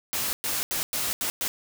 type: noise bursts at uneven times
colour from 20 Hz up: white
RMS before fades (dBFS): -28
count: 6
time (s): 0.13-0.33 / 0.44-0.63 / 0.71-0.83 / 0.93-1.13 / 1.21-1.3 / 1.41-1.48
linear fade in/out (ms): 0
effects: none